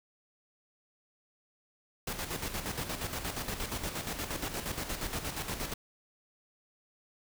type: noise with tremolo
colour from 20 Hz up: pink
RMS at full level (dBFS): -35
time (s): 2.07-5.74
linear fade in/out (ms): 5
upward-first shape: square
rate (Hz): 8.5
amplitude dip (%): 55
effects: none